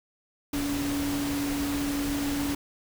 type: tone in noise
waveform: sine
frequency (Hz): 284.7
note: C#4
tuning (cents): +46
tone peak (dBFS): -27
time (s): 0.53-2.55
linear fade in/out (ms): 5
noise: pink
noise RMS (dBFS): -34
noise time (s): 0.53-2.55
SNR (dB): +4
effects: none